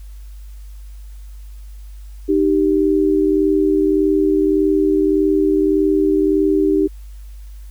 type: tone pair together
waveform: sine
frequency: 307.8 / 389.5 Hz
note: D#4 / G4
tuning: -19 / -11 cents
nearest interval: major third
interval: 408 cents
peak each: -15 dBFS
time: 2.28-6.88 s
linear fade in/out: 20 ms
effects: added 50 Hz sine -32 dBFS peak until 7.7 s + white hiss -54 dBFS RMS until 7.7 s